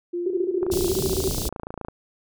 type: tone with tremolo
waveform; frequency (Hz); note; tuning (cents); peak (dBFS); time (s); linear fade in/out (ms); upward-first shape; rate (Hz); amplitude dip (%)
sine; 349.2; F4; 0; -24; 0.13-0.92; 10; sine; 4.7; 25
type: tone bursts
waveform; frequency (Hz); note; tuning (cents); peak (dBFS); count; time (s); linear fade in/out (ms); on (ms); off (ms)
sine; 380; F#4; +46; -21; 15; 0.26-1.285; 5; 45; 25
type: click train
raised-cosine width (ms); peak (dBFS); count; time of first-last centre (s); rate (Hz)
1; -19; 36; 0.63-1.884; 27.9
type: band-stop noise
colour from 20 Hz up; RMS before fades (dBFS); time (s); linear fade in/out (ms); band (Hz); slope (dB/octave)
pink; -27; 0.71-1.49; 10; 480 to 3800; 24
effects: none